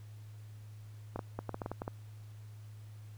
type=clicks; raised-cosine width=1 ms; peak=-23 dBFS; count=10; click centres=1.16 / 1.192 / 1.39 / 1.493 / 1.544 / 1.618 / 1.661 / 1.716 / 1.819 / 1.879 s; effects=added 106 Hz sine -47 dBFS peak until 3.17 s + pink hiss -65 dBFS RMS until 3.17 s